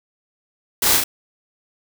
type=noise with echo; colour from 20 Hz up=white; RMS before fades=-18 dBFS; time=0.82-0.97 s; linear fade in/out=5 ms; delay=35 ms; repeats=2; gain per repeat=-2 dB; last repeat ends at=1.04 s; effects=none